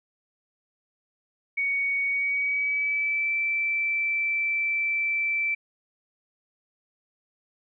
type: tone with pitch glide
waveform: sine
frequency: 2236 to 2330 Hz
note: C#7 to D7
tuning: +14 to -14 cents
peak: -23 dBFS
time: 1.57-5.55 s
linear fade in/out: 10 ms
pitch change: +72 cents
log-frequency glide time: 2.06-3.33 s
effects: none